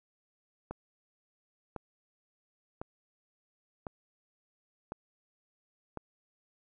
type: click train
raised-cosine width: 1 ms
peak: -24 dBFS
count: 6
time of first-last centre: 0.71-5.973 s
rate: 0.95 Hz
effects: none